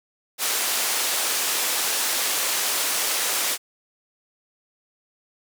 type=band-pass noise; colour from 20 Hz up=white; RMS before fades=-24 dBFS; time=0.38-3.58 s; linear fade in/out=50 ms; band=390 to 12000 Hz; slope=12 dB/octave; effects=none